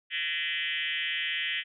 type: tone with frequency modulation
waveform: sine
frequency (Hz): 2498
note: D#7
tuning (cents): +6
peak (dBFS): -28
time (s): 0.1-1.64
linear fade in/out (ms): 50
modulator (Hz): 159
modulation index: 4.8
effects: none